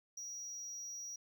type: tone with amplitude modulation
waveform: triangle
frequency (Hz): 5740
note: F8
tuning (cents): +47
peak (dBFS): -39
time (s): 0.17-1.16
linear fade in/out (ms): 5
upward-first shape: sine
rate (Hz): 241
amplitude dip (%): 65
effects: none